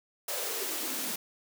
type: noise with high-pass filter sweep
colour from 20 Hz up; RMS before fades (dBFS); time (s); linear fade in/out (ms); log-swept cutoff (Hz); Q
white; -34; 0.28-1.16; 5; 560 to 210; 4.3
effects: none